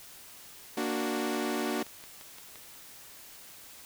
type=chord; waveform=sawtooth; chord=Bb augmented; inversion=none; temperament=equal; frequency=233.1 / 293.7 / 370 Hz; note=Bb3 / D4 / F#4; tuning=0 / 0 / 0 cents; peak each=-30 dBFS; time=0.77-1.83 s; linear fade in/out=5 ms
type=click train; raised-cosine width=0.2 ms; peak=-30 dBFS; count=11; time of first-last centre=0.83-2.557 s; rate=5.79 Hz
effects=white hiss -50 dBFS RMS until 3.85 s